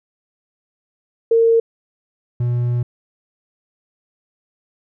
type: tone pair in turn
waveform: sine / triangle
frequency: 457.5 / 121.18 Hz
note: A#4 / B2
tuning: -32 / -32 cents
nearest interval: octave + major seventh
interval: 2300 cents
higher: first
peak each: -10 / -14 dBFS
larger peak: first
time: 1.31-1.6 / 2.4-2.83 s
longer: second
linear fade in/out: 5 ms
effects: none